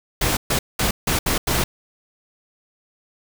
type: noise bursts at uneven times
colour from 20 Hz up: pink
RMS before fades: -20 dBFS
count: 6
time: 0.21-0.37 / 0.5-0.59 / 0.79-0.91 / 1.07-1.19 / 1.26-1.38 / 1.47-1.64 s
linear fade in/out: 5 ms
effects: none